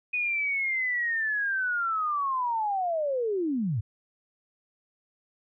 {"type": "linear sweep", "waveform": "sine", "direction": "down", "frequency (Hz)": [2489, 92.5], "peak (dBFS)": -25, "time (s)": [0.13, 3.81], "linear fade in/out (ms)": 10, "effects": []}